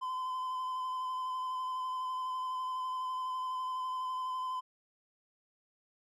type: tone with vibrato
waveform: triangle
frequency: 1023 Hz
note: C6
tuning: 39 cents flat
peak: -32 dBFS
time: 0.01-4.61 s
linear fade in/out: 20 ms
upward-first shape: square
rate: 12 Hz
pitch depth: 14 cents each way
effects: none